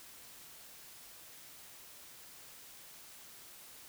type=silence; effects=white hiss -54 dBFS RMS until 3.88 s